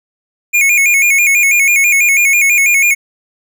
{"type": "tone with vibrato", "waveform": "square", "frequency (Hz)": 2304, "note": "D7", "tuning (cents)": -34, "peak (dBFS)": -8, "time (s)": [0.53, 2.95], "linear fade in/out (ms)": 20, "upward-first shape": "square", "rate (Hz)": 6.1, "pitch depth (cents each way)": 82, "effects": []}